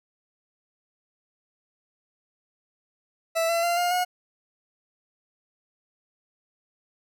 40% pulse tone with pitch steps, 659.3 / 674.7 / 690.5 / 706.6 / 723.1 Hz, E5 / E5 / F5 / F5 / F#5, 0 / +40 / -20 / +20 / -40 cents, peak -21 dBFS, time 3.35-4.05 s, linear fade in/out 20 ms, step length 140 ms, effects none

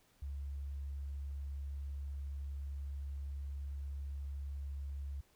sine tone, 69.9 Hz, C#2, 15 cents sharp, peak -39 dBFS, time 0.22-5.21 s, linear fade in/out 5 ms, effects pink hiss -70 dBFS RMS until 5.35 s

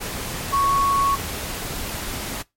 sine tone in noise, 1108.7 Hz, C#6, in tune, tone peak -16 dBFS, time 0.52-1.16 s, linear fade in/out 20 ms, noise pink, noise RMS -29 dBFS, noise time 0-2.43 s, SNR +10 dB, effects noise-tail reverb RT60 0.2 s tail -22 dB re dry + MP3 64 kbps

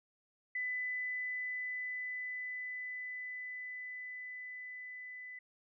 sine tone with level ramp, 2000 Hz, B6, 21 cents sharp, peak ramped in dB -34 to -45 dBFS, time 0.55-5.39 s, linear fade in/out 5 ms, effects none

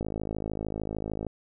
click train, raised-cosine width 2 ms, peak -19 dBFS, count 68, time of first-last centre 0.01-1.267 s, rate 53.3 Hz, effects none

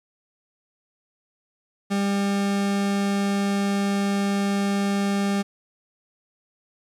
40% pulse tone, 199.5 Hz, G3, 31 cents sharp, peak -20 dBFS, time 1.9-5.43 s, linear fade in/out 20 ms, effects low-pass 10000 Hz 12 dB/octave + 10-bit

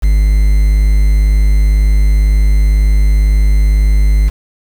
triangle tone with quantisation, 51 Hz, G#1, 31 cents flat, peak -4 dBFS, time 0.02-4.3 s, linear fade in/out 20 ms, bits 5, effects none

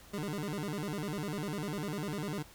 25% pulse tone with vibrato, 174.61 Hz, F3, in tune, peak -31 dBFS, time 0.13-2.43 s, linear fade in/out 10 ms, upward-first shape square, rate 10 Hz, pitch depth 260 cents each way, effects added 50 Hz sine -65 dBFS peak until 2.54 s + pink hiss -56 dBFS RMS until 2.54 s

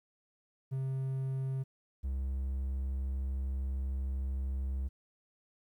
triangle tone pair in turn, 133 / 66.5 Hz, C3 / C2, +29 / +29 cents, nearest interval octave, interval 1200 cents, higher first, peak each -30 / -30 dBFS, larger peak neither, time 0.71-1.64 / 2.03-4.89 s, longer second, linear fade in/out 20 ms, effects 12-bit

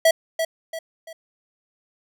square tone with echo, 652 Hz, E5, 19 cents flat, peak -13 dBFS, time 0.05-0.11 s, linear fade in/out 5 ms, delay 340 ms, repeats 3, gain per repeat -8 dB, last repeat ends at 1.13 s, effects none

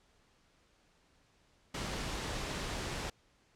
pink noise, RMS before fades -38 dBFS, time 1.74-3.1 s, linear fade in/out 5 ms, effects pink hiss -69 dBFS RMS until 3.55 s + low-pass 7000 Hz 12 dB/octave

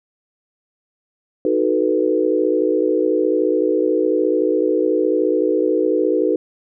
sine chord, B dominant seventh, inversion first, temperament equal, 311.1 / 370 / 440 / 493.9 Hz, D#4 / F#4 / A4 / B4, 0 / 0 / 0 / 0 cents, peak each -20 dBFS, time 1.45-6.36 s, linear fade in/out 2 ms, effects none

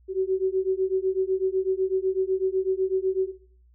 sine beating tone pair, 374.5 / 382.5 Hz, F#4 / G4, +21 / -42 cents, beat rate 8 Hz, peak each -25 dBFS, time 0.08-3.32 s, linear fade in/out 50 ms, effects noise-tail reverb RT60 0.5 s tail -17 dB re dry + added 60 Hz sine -54 dBFS peak until 3.74 s

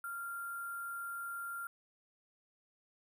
sine tone with sample-and-hold, 1387 Hz, F6, 12 cents flat, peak -39 dBFS, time 0.04-1.67 s, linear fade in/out 2 ms, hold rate 11025 Hz, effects none

